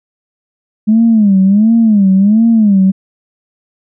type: tone with vibrato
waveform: sine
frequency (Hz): 209.2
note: G#3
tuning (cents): +13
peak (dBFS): -4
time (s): 0.87-2.92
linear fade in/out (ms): 20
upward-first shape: sine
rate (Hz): 1.4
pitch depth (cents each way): 170
effects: tanh soft clip ceiling 0 dBFS